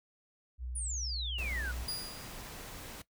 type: tone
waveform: sine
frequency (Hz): 61.74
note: B1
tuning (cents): 0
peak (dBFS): -37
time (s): 0.58-1.87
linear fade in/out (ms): 50
type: exponential sweep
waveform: sine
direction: down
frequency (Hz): 9956 to 1411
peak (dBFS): -36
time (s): 0.75-1.72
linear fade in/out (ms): 10
type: noise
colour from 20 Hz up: pink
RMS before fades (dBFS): -46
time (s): 1.38-3.02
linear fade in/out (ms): 5
type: tone with exponential decay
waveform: sawtooth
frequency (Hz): 4861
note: D#8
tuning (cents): -41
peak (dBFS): -30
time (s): 1.88-2.53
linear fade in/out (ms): 5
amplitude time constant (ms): 140
effects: noise-tail reverb RT60 0.1 s tail -17 dB re dry